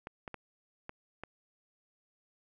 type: clicks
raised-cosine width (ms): 0.5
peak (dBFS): -26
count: 5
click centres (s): 0.071 / 0.278 / 0.343 / 0.894 / 1.236
effects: none